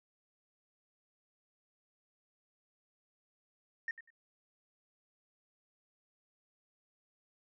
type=tone with echo; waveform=sine; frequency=1833 Hz; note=A#6; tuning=30 cents flat; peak=-33 dBFS; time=3.88-3.91 s; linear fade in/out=2 ms; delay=97 ms; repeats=2; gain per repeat=-14 dB; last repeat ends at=4.104 s; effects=tanh soft clip ceiling -29 dBFS